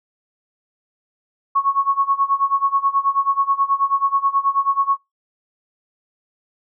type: tone with tremolo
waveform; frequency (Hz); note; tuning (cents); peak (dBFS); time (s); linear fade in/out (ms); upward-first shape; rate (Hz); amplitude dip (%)
sine; 1104; C#6; -7; -12; 1.55-4.97; 10; sine; 9.3; 90
effects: noise-tail reverb RT60 0.2 s tail -25 dB re dry